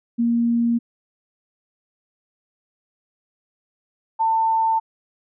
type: tone pair in turn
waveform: sine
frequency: 234.6 / 895.2 Hz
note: A#3 / A5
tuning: +11 / +30 cents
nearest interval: octave + major seventh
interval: 2319 cents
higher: second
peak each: -16 dBFS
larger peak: neither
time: 0.18-0.79 / 4.19-4.8 s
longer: neither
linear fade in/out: 20 ms
effects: none